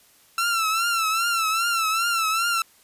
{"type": "tone with vibrato", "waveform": "sawtooth", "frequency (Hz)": 1343, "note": "E6", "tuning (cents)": 32, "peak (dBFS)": -17, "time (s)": [0.38, 2.62], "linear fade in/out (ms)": 2, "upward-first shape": "triangle", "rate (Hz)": 2.5, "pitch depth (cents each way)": 91, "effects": ["white hiss -56 dBFS RMS until 2.83 s", "resampled to 32000 Hz"]}